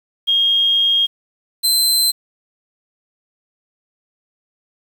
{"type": "tone pair in turn", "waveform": ["sine", "sawtooth"], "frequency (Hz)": [3246, 4090], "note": ["G#7", "C8"], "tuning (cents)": [-40, -40], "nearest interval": "major third", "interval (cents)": 400, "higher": "second", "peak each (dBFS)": [-12, -10], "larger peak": "second", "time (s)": [[0.27, 1.07], [1.63, 2.12]], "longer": "first", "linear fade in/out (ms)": 20, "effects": ["7-bit"]}